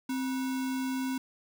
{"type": "tone with sample-and-hold", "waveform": "sine", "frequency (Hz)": 261.6, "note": "C4", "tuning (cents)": 0, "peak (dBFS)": -29, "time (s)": [0.09, 1.18], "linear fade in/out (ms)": 5, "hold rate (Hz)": 1225, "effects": []}